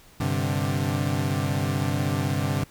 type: chord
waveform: 30% pulse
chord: G suspended fourth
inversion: none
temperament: equal with one note detuned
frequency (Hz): 97.55 / 130.81 / 146.83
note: G2 / C3 / D3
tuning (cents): -8 / 0 / 0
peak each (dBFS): -25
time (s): 0.2-2.64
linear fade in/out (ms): 5
effects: pink hiss -53 dBFS RMS until 2.7 s